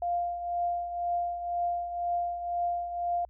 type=tone with tremolo; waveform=sine; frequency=698.5 Hz; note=F5; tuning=in tune; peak=-25 dBFS; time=0.02-3.25 s; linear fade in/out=2 ms; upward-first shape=triangle; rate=2 Hz; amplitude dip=65%; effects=added 60 Hz sine -53 dBFS peak until 3.29 s